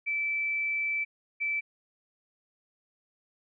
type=tone pair in turn; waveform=sine; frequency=2320 / 2320 Hz; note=D7 / D7; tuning=-22 / -22 cents; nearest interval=unison; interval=0 cents; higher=neither; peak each=-27 dBFS; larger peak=neither; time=0.06-1.05 / 1.4-1.61 s; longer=first; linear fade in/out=20 ms; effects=none